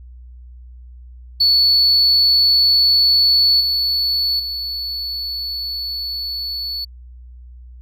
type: tone with level steps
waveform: triangle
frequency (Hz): 4435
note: C#8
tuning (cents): 0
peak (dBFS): -8 / -14 / -21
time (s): 1.4-6.85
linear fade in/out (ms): 10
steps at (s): 3.6 / 4.39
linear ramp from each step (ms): 10
effects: tanh soft clip ceiling -7 dBFS + added 61 Hz sine -36 dBFS peak until 7.81 s